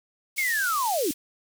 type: band-pass noise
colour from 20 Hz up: white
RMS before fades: -33 dBFS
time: 0.36-1.14 s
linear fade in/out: 20 ms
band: 3600 to 15000 Hz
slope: 12 dB/octave
type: linear sweep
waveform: sine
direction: down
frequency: 2217 to 261.6 Hz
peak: -23 dBFS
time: 0.38-1.11 s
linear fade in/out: 2 ms
effects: none